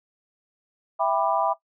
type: chord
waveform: sine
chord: E minor seventh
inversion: none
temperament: just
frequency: 659.3 / 791.1 / 988.9 / 1186.7 Hz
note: E5 / G5 / B5 / D6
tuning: 0 / +16 / +2 / +18 cents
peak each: -24 / -25 / -26 / -28 dBFS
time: 0.99-1.54 s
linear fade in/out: 20 ms
effects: noise-tail reverb RT60 0.1 s tail -17 dB re dry